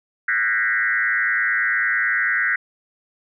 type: tone with frequency modulation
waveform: sine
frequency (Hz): 1727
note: A6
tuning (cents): -33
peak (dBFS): -17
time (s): 0.28-2.56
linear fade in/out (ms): 5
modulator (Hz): 109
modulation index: 2.7
effects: none